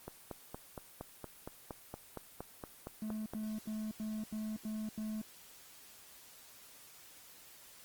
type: click train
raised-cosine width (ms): 1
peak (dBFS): -27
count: 15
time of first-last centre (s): 0.08-3.336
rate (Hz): 4.3
type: tone bursts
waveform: triangle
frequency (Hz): 216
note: A3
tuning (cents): -32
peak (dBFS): -35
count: 7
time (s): 3.02-5.216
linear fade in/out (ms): 2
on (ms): 240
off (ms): 86
effects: white hiss -57 dBFS RMS until 7.84 s + Opus 24 kbps